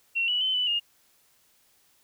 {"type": "tone with pitch steps", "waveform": "sine", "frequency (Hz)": [2730, 2947, 3057, 2985, 2839], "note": ["F7", "F#7", "G7", "F#7", "F7"], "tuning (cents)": [-40, -8, -44, 15, 28], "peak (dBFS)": -23, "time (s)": [0.15, 0.8], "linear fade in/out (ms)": 20, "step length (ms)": 130, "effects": ["white hiss -64 dBFS RMS until 2.03 s"]}